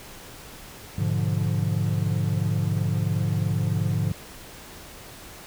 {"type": "chord", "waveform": "triangle", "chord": "G# diminished seventh", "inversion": "none", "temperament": "equal with one note detuned", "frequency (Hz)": [103.83, 123.9, 146.83, 174.61], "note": ["G#2", "B2", "D3", "F3"], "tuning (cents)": [0, 6, 0, 0], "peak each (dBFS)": [-23, -28, -25, -27], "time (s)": [0.98, 4.12], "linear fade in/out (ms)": 5, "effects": ["pink hiss -43 dBFS RMS until 5.46 s"]}